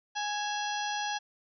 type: harmonic tone with a mistuned harmonic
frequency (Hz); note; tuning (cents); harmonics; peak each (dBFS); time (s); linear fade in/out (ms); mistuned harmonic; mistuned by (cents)
830.6; G#5; 0; 1 / 2 / 3 / 4 / 5 / 6 / 7; -33 / -37 / -43 / -40 / -44 / -44 / -42; 0.15-1.19; 20; 3; +130
effects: none